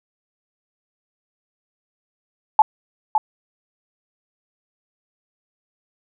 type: tone with echo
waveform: sine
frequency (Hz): 863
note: A5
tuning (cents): -34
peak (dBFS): -6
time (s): 2.59-2.62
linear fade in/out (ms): 2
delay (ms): 560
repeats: 1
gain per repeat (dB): -7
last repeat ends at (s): 3.18
effects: none